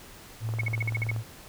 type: tone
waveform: sine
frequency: 111.7 Hz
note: A2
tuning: 27 cents sharp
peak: -28 dBFS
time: 0.4-1.24 s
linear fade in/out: 50 ms
type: click train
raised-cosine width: 1 ms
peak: -26 dBFS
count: 15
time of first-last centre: 0.49-1.163 s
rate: 20.8 Hz
type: tone bursts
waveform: sine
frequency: 2200 Hz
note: C#7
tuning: 14 cents flat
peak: -26 dBFS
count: 8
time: 0.59-1.109 s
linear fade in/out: 5 ms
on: 22 ms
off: 49 ms
effects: pink hiss -48 dBFS RMS until 1.48 s